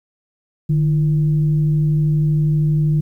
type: tone with frequency modulation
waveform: sine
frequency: 152.1 Hz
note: D#3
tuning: 39 cents flat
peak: -13 dBFS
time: 0.69-3.01 s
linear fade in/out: 10 ms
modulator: 184 Hz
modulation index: 0.24
effects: 9-bit